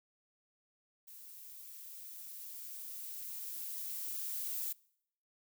violet noise with level ramp, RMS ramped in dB -53 to -38 dBFS, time 1.07-4.73 s, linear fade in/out 10 ms, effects noise-tail reverb RT60 0.7 s tail -24 dB re dry

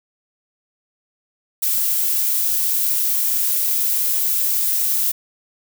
violet noise, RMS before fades -19 dBFS, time 1.62-5.12 s, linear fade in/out 10 ms, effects none

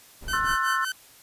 brown noise, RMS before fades -37 dBFS, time 0.21-0.56 s, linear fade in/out 20 ms
sawtooth tone with tremolo, 1527 Hz, G6, 46 cents flat, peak -23 dBFS, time 0.28-0.92 s, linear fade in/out 2 ms, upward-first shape sine, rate 5.3 Hz, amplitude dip 95%
sine chord, F# half-diminished seventh, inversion second, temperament just, 1065.6 / 1332 / 1480 / 1776 Hz, C6 / E6 / F#6 / A6, +31 / +18 / 0 / +16 cents, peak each -27 / -27 / -29 / -30 dBFS, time 0.33-0.85 s, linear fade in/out 5 ms
effects white hiss -52 dBFS RMS until 1.22 s + resampled to 32000 Hz

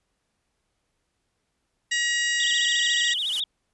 harmonic tone, 954 Hz, A#5, 40 cents sharp, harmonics 2 / 3 / 4 / 5 / 6 / 7 / 8, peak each -24 / -29 / -32 / -38 / -34 / -40 / -32 dBFS, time 1.91-3.14 s, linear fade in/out 10 ms
sine tone with vibrato, 3322 Hz, G#7, in tune, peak -24 dBFS, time 2.4-3.44 s, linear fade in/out 2 ms, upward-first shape sine, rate 14 Hz, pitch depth 230 cents each way
blue noise with exponential growth, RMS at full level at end -30 dBFS, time 2.84-3.4 s, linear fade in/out 5 ms, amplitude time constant 120 ms
effects pink hiss -75 dBFS RMS until 3.73 s + resampled to 24000 Hz

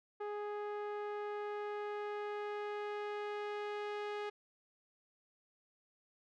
sawtooth tone with low-pass filter sweep, 415.3 Hz, G#4, in tune, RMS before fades -41 dBFS, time 0.2-4.3 s, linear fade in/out 10 ms, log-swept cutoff 1300 to 2900 Hz, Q 0.85, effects none

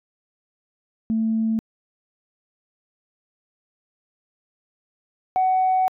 sine tone pair in turn, 222.6 / 748.7 Hz, A3 / F#5, +20 / +20 cents, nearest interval octave + major sixth, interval 2100 cents, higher second, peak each -18 / -15 dBFS, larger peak second, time 1.1-1.59 / 5.36-5.88 s, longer second, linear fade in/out 0 ms, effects tanh soft clip ceiling -13 dBFS

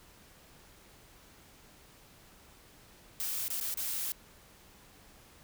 blue noise with dropouts, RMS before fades -35 dBFS, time 3.2-4.12 s, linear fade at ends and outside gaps 0 ms, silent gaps 3.481-3.503 / 3.601-3.611 / 3.741-3.773 s, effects pink hiss -58 dBFS RMS until 5.43 s

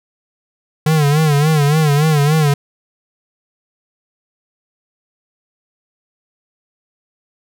square tone with vibrato, 150.3 Hz, D3, 40 cents sharp, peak -11 dBFS, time 0.86-2.54 s, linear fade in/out 5 ms, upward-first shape sine, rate 3.5 Hz, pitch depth 100 cents each way, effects none

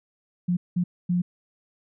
sine tone bursts at uneven times, 177.2 Hz, F3, 25 cents sharp, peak -20 dBFS, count 3, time 0.48-0.57 / 0.76-0.84 / 1.09-1.22 s, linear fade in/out 10 ms, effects none

